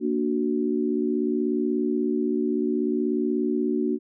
sine chord, Bb augmented, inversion none, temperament equal, 233.1 / 293.7 / 370 Hz, Bb3 / D4 / F#4, 0 / 0 / 0 cents, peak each -26 dBFS, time 0-3.99 s, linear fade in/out 50 ms, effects none

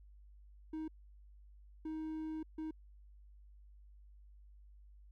triangle tone bursts at uneven times, 314.4 Hz, D#4, 18 cents sharp, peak -37 dBFS, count 3, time 0.73-0.88 / 1.85-2.43 / 2.58-2.71 s, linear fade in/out 5 ms, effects added 50 Hz sine -56 dBFS peak until 5.11 s

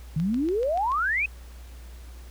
sine exponential sweep, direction up, 148.1 to 2600 Hz, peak -22 dBFS, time 0.16-1.26 s, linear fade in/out 5 ms
click train, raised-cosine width 0.2 ms, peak -25 dBFS, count 6, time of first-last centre 0.2-0.918 s, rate 6.96 Hz
effects added 60 Hz sine -40 dBFS peak until 2.3 s + pink hiss -53 dBFS RMS until 2.3 s

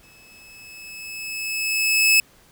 sawtooth tone with exponential growth, 2597 Hz, E7, 26 cents flat, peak -9 dBFS, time 0.03-2.2 s, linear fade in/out 2 ms, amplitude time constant 470 ms, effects pink hiss -54 dBFS RMS until 2.51 s

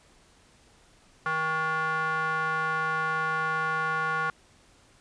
square tone with band-pass filter, 158.7 Hz, D#3, 35 cents sharp, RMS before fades -28 dBFS, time 1.26-4.3 s, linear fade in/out 0 ms, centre 1300 Hz, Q 6.3, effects pink hiss -59 dBFS RMS until 5 s + resampled to 22050 Hz

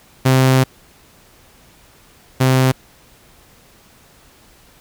sawtooth tone pair in turn, 130.81 / 130.3 Hz, C3 / C3, 0 / -7 cents, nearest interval unison, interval 7 cents, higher first, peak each -6 / -7 dBFS, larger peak first, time 0.25-0.64 / 2.4-2.72 s, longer first, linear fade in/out 10 ms, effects pink hiss -49 dBFS RMS until 4.8 s

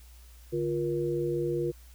sine tone cluster, 146.4 / 350.2 / 474.8 Hz, D3 / F4 / A#4, -5 / +5 / +32 cents, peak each -34 / -29 / -32 dBFS, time 0.52-1.72 s, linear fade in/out 20 ms, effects added 60 Hz sine -49 dBFS peak until 1.94 s + white hiss -59 dBFS RMS until 1.94 s

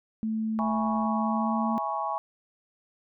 sine tone with pitch glide, 220 to 224.8 Hz, A3 to A3, 0 to +37 cents, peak -26 dBFS, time 0.23-1.78 s, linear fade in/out 0 ms, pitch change +37 cents, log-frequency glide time 1.18-1.65 s
sine chord, C# minor seventh, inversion first, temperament equal with one note detuned, 659.3 / 830.6 / 973.6 / 1108.7 Hz, E5 / G#5 / B5 / C#6, 0 / 0 / -25 / 0 cents, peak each -35 / -31 / -35 / -32 dBFS, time 0.59-2.18 s, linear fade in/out 0 ms
click train, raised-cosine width 1 ms, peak -36 dBFS, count 51, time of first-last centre 0.62-1.055 s, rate 115 Hz
effects none

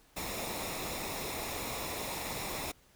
pink noise with comb filter, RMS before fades -38 dBFS, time 0.16-2.72 s, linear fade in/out 10 ms, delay 0.65 ms, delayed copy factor -0.55, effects pink hiss -64 dBFS RMS until 2.95 s

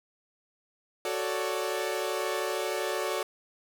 sawtooth chord, D major seventh, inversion first, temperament equal, 370 / 440 / 554.4 / 587.3 Hz, F#4 / A4 / C#5 / D5, 0 / 0 / 0 / 0 cents, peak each -30 / -30 / -32 / -31 dBFS, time 1.05-3.23 s, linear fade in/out 2 ms, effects none

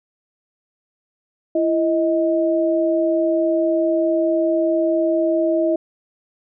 sine tone pair together, 334.6 / 630 Hz, E4 / D#5, +26 / +21 cents, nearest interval major seventh, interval 1095 cents, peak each -18 dBFS, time 1.55-5.76 s, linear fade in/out 5 ms, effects none

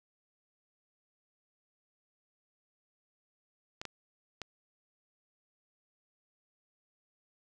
clicks, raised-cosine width 0.2 ms, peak -22 dBFS, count 3, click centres 3.815 / 3.853 / 4.417 s, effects none

